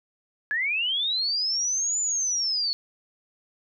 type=linear two-way sweep; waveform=sine; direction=up then down; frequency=1661 to 7100 to 4346 Hz; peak=-23 dBFS; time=0.51-2.73 s; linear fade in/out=0 ms; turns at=2 s; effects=none